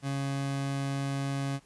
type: tone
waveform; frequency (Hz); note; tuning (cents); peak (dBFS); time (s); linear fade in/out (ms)
30% pulse; 138.2; C#3; -5; -27; 0.02-1.6; 50
effects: pink hiss -62 dBFS RMS until 1.65 s + resampled to 24000 Hz